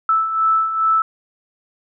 sine beating tone pair, 1313 / 1315.4 Hz, E6 / E6, -7 / -4 cents, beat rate 2.4 Hz, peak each -22 / -15 dBFS, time 0.09-1.02 s, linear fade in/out 2 ms, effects none

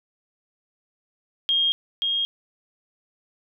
sine tone pair in turn, 3234 / 3247 Hz, G#7 / G#7, -47 / -40 cents, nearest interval unison, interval 7 cents, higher second, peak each -18 / -21 dBFS, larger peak first, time 1.49-1.72 / 2.02-2.25 s, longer neither, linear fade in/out 0 ms, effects none

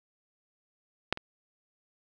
clicks, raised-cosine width 0.3 ms, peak -8 / -23 dBFS, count 2, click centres 1.126 / 1.174 s, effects none

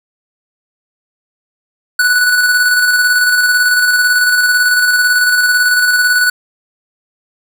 square tone with tremolo, 1480 Hz, F#6, in tune, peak -8 dBFS, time 1.99-6.3 s, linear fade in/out 5 ms, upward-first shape square, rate 18 Hz, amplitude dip 30%, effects none

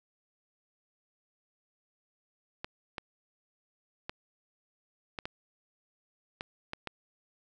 clicks, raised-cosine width 0.3 ms, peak -20 dBFS, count 8, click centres 2.645 / 2.982 / 4.095 / 5.188 / 5.255 / 6.409 / 6.734 / 6.873 s, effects none

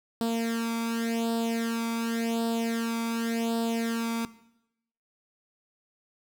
sawtooth tone with flanger, 229.7 Hz, A#3, 25 cents flat, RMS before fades -28 dBFS, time 0.21-4.25 s, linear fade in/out 0 ms, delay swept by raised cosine 0.23 to 0.86 ms, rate 0.89 Hz, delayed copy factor +0.75, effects noise-tail reverb RT60 0.8 s tail -17 dB re dry

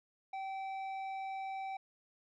square tone with low-pass filter, 772 Hz, G5, 27 cents flat, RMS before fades -41 dBFS, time 0.33-1.77 s, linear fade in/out 5 ms, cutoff 2100 Hz, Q 0.98, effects none

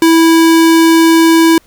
square tone, 328 Hz, E4, 9 cents flat, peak -5 dBFS, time 0.02-1.58 s, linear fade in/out 2 ms, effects pink hiss -49 dBFS RMS until 1.66 s

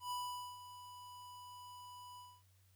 square tone with ADSR envelope, 987.8 Hz, B5, in tune, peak -39 dBFS, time 0-2.43 s, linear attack 110 ms, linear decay 460 ms, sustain -13 dB, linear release 250 ms, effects added 94 Hz sine -67 dBFS peak until 2.75 s + white hiss -75 dBFS RMS until 2.75 s

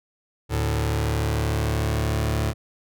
sawtooth tone pair together, 73.31 / 110 Hz, D2 / A2, -3 / 0 cents, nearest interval perfect fifth, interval 703 cents, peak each -20 dBFS, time 0.49-2.54 s, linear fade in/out 50 ms, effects none

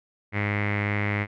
sawtooth tone with low-pass filter, 102.9 Hz, G#2, 16 cents flat, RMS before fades -26 dBFS, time 0.32-1.27 s, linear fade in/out 50 ms, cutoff 2100 Hz, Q 7.8, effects none

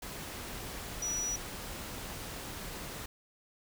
sine tone in noise, 5850 Hz, F#8, 21 cents flat, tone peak -32 dBFS, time 1.02-1.36 s, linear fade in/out 5 ms, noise pink, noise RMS -42 dBFS, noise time 0.02-3.06 s, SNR +7 dB, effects none

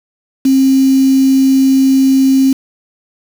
sine tone with quantisation, 267.1 Hz, C4, 36 cents sharp, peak -6 dBFS, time 0.45-2.53 s, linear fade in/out 5 ms, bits 4, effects none

